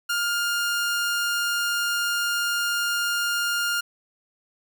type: tone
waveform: sawtooth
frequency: 1409 Hz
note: F6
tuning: 15 cents sharp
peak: -19 dBFS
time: 0.09-3.81 s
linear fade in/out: 10 ms
effects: none